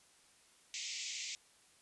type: band-pass noise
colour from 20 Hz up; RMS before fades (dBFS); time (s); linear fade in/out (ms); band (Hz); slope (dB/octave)
white; -43; 0.74-1.35; 0; 2000 to 7500; 96
effects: white hiss -66 dBFS RMS until 1.81 s + resampled to 24000 Hz